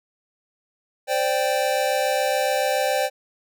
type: chord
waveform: square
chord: C suspended second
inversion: none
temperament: equal with one note detuned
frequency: 520.2 / 587.3 / 784 Hz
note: C5 / D5 / G5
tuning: -10 / 0 / 0 cents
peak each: -25 dBFS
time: 1.07-3.1 s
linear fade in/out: 50 ms
effects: none